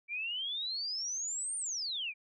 sine exponential two-way sweep, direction up then down, 2308 to 9100 to 2308 Hz, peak -34 dBFS, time 0.08-2.14 s, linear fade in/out 50 ms, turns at 1.57 s, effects none

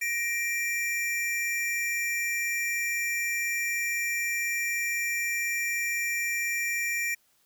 square tone pair together, 1871 / 2357 Hz, A#6 / D7, +6 / +6 cents, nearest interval major third, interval 400 cents, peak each -33 / -29 dBFS, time 0.01-7.15 s, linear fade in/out 10 ms, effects white hiss -67 dBFS RMS until 7.45 s

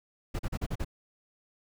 brown noise bursts, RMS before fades -31 dBFS, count 6, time 0.34-0.847 s, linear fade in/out 10 ms, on 52 ms, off 39 ms, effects none

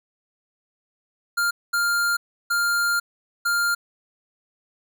square tone bursts at uneven times, 1400 Hz, F6, 4 cents sharp, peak -20 dBFS, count 4, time 1.37-1.51 / 1.73-2.17 / 2.5-3 / 3.45-3.75 s, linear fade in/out 10 ms, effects none

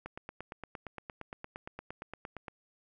click train, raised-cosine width 0.5 ms, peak -26 dBFS, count 22, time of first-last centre 0.06-2.482 s, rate 8.67 Hz, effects none

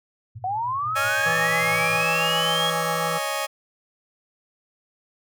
pink band-pass noise, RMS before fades -42 dBFS, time 0.35-2.05 s, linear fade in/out 10 ms, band 100 to 120 Hz, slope 96 dB/octave
sine linear sweep, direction up, 720 to 3322 Hz, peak -23 dBFS, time 0.44-2.7 s, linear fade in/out 2 ms
15% pulse chord, C# suspended second, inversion none, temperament just, 554.4 / 623.7 / 831.5 Hz, C#5 / D#5 / G#5, 0 / +4 / +2 cents, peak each -22 dBFS, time 0.95-3.47 s, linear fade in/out 20 ms
harmonic tone, 164.81 Hz, E3, in tune, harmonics 1 / 3 / 5 / 7 / 8, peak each -32 / -31 / -33 / -31 / -32 dBFS, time 1.25-3.19 s, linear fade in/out 20 ms
effects none

